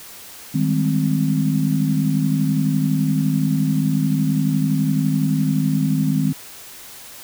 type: chord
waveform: sine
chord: Ab major seventh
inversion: second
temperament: equal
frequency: 155.56 / 196 / 207.7 / 261.6 Hz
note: Eb3 / G3 / Ab3 / C4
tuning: 0 / 0 / 0 / 0 cents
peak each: -19 / -24 / -24 / -21 dBFS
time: 0.54-6.33 s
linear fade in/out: 10 ms
effects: white hiss -39 dBFS RMS until 7.23 s